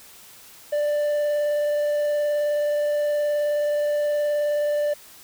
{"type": "tone with vibrato", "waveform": "triangle", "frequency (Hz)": 590, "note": "D5", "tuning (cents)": 8, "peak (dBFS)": -18, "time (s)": [0.72, 4.94], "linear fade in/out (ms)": 10, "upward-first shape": "sine", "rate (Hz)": 19, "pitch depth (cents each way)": 9, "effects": ["white hiss -47 dBFS RMS until 5.23 s"]}